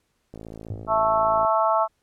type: click train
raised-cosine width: 2 ms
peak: -25 dBFS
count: 62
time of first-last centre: 0.34-1.449 s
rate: 55 Hz
type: tone with exponential decay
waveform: sine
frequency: 100.1 Hz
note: G2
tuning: 37 cents sharp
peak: -26 dBFS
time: 0.7-1 s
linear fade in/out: 5 ms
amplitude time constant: 65 ms
type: harmonic tone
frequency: 220 Hz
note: A3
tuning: in tune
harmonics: 3 / 4 / 5 / 6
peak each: -22 / -23 / -24 / -25 dBFS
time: 0.87-1.88 s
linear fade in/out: 50 ms
effects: pink hiss -71 dBFS RMS until 2.02 s + low-pass 12000 Hz 12 dB/octave